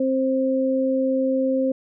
sine tone pair together, 264.1 / 527 Hz, C4 / C5, +16 / +12 cents, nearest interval octave, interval 1196 cents, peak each -21 dBFS, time 0-1.72 s, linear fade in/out 5 ms, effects none

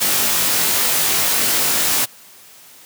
white noise with comb filter, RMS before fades -17 dBFS, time 0-2.06 s, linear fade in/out 20 ms, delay 20 ms, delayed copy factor +0.75, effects white hiss -44 dBFS RMS until 2.85 s + high-pass 100 Hz 12 dB/octave

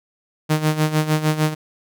sawtooth tone with tremolo, 154.5 Hz, D#3, 12 cents flat, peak -10 dBFS, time 0.49-1.55 s, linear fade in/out 20 ms, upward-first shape sine, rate 6.6 Hz, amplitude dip 75%, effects none

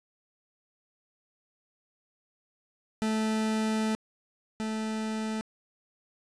40% pulse tone pair in turn, 218.6 / 218.6 Hz, A3 / A3, -11 / -11 cents, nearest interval unison, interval 0 cents, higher neither, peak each -25 / -29 dBFS, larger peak first, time 3.02-3.95 / 4.6-5.41 s, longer first, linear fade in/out 0 ms, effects resampled to 22050 Hz + 9-bit

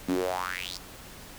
sawtooth tone with high-pass filter sweep, 91 Hz, F#2, 28 cents flat, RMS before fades -31 dBFS, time 0.08-0.78 s, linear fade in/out 10 ms, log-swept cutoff 230 to 5300 Hz, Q 5.4, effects pink hiss -46 dBFS RMS until 1.38 s

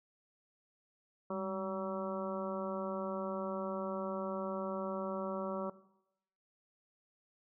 harmonic tone with a mistuned harmonic, 190 Hz, F#3, 46 cents sharp, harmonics 1 / 2 / 3 / 4 / 5 / 6 / 7, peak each -41 / -42 / -40 / -52 / -45 / -45 / -48 dBFS, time 1.3-5.7 s, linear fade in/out 5 ms, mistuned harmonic 1, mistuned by +68 cents, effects noise-tail reverb RT60 0.8 s tail -17 dB re dry

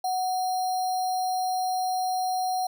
sine tone with sample-and-hold, 740 Hz, F#5, in tune, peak -24 dBFS, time 0.04-2.67 s, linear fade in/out 5 ms, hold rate 4900 Hz, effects none

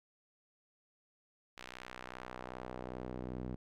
sawtooth tone with band-pass filter sweep, 62.6 Hz, B1, 24 cents sharp, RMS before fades -45 dBFS, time 1.57-3.56 s, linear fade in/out 10 ms, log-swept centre 2800 to 230 Hz, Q 0.83, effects none

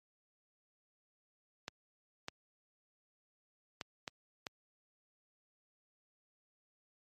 clicks, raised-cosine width 0.2 ms, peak -22 dBFS, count 5, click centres 1.681 / 2.284 / 3.812 / 4.078 / 4.468 s, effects high-pass 80 Hz 12 dB/octave + MP3 64 kbps

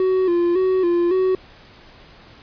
triangle tone with vibrato, 360 Hz, F#4, 47 cents flat, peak -13 dBFS, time 0-1.35 s, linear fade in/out 2 ms, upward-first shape square, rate 1.8 Hz, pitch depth 67 cents each way, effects pink hiss -46 dBFS RMS until 2.42 s + resampled to 11025 Hz

